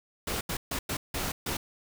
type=noise bursts at uneven times; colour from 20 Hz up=pink; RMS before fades=-32 dBFS; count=6; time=0.27-0.41 / 0.49-0.57 / 0.71-0.79 / 0.89-0.97 / 1.14-1.32 / 1.46-1.57 s; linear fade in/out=5 ms; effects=none